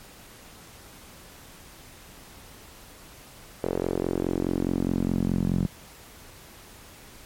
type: tone with band-pass filter sweep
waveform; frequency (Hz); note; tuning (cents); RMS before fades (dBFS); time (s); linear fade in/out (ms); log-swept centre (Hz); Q
sawtooth; 44.79; F1; +44; -26; 3.63-5.67; 10; 460 to 180; 2.4
effects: pink hiss -48 dBFS RMS until 7.25 s + MP3 64 kbps